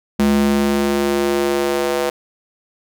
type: tone with high-pass filter sweep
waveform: square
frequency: 70.5 Hz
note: C#2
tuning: 30 cents sharp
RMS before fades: -17 dBFS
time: 0.19-2.1 s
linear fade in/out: 5 ms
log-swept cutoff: 200 to 480 Hz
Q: 2.4
effects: none